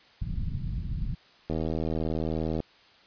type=low-pass noise; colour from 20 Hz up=pink; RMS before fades=-31 dBFS; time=0.21-1.15 s; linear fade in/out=10 ms; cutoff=170 Hz; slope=24 dB/octave
type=click train; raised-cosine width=2 ms; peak=-17 dBFS; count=89; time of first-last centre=1.5-2.603 s; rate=79.8 Hz
effects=white hiss -57 dBFS RMS until 3.06 s + resampled to 11025 Hz

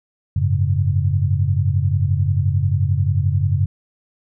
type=chord; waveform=sine; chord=F# suspended second; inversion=none; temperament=equal; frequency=92.5 / 103.83 / 138.59 Hz; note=F#2 / G#2 / C#3; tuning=0 / 0 / 0 cents; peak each=-18 / -20 / -20 dBFS; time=0.36-3.66 s; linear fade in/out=5 ms; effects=none

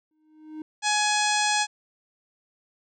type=tone with exponential growth; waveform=triangle; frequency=310 Hz; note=D#4; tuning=6 cents flat; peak=-29 dBFS; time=0.11-0.62 s; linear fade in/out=2 ms; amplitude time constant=110 ms
type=harmonic tone; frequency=840 Hz; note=G#5; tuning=19 cents sharp; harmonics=1 / 2 / 3 / 4 / 5 / 6 / 7 / 8 / 9 / 10; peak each=-25 / -28 / -30 / -31 / -32 / -33 / -33 / -34 / -35 / -35 dBFS; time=0.82-1.67 s; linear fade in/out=50 ms
effects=none

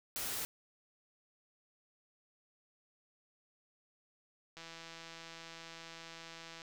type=noise; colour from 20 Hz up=white; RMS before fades=-39 dBFS; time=0.16-0.45 s; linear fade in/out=0 ms
type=click train; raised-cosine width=0.2 ms; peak=-32 dBFS; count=339; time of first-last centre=4.57-6.618 s; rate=165 Hz
effects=none

